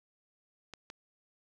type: clicks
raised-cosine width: 0.2 ms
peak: -27 dBFS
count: 2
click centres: 0.737 / 0.901 s
effects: none